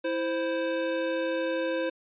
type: tone pair together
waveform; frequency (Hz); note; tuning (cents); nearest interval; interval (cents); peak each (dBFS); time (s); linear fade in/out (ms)
square; 329.2 / 522; E4 / C5; -2 / -4; minor sixth; 798; -32 / -29; 0.04-1.9; 10
effects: resampled to 8000 Hz